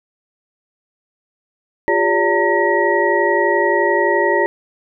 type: tone cluster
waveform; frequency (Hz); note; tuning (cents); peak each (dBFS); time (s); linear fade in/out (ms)
sine; 353.4 / 405 / 573 / 912 / 1907; F4 / G#4 / D5 / A#5 / A#6; +21 / -43 / -43 / -38 / +39; -19; 1.88-4.46; 0
effects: none